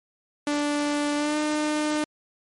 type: tone with pitch glide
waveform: sawtooth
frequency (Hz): 292.6 to 302.4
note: D4 to D#4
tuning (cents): -6 to -49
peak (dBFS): -19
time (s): 0.47-2.04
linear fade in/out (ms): 2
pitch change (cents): +57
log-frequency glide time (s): 1.16-1.37
effects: MP3 48 kbps